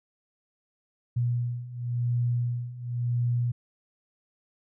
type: beating tone pair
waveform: sine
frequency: 120.2 / 121.14 Hz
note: B2 / B2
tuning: -46 / -33 cents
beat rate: 0.94 Hz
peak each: -30 / -27 dBFS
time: 1.16-3.52 s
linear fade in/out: 10 ms
effects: none